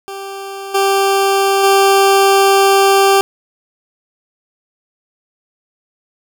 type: tone with level steps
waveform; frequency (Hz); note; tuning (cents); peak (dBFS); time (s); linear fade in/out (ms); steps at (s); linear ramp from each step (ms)
20% pulse; 392; G4; 0; -20 / -6 / -3; 0.08-3.21; 0; 0.74 / 1.63; 10
effects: none